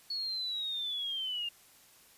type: linear sweep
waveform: sine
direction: down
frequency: 4400 to 2794 Hz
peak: -33 dBFS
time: 0.1-1.49 s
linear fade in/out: 5 ms
effects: white hiss -60 dBFS RMS until 2.17 s + resampled to 32000 Hz